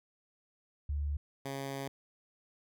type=tone pair in turn; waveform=sine / 10% pulse; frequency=72.6 / 137.05 Hz; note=D2 / C#3; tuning=-19 / -19 cents; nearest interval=major seventh; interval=1100 cents; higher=second; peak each=-31 / -29 dBFS; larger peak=second; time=0.89-1.17 / 1.45-1.88 s; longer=second; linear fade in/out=5 ms; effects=none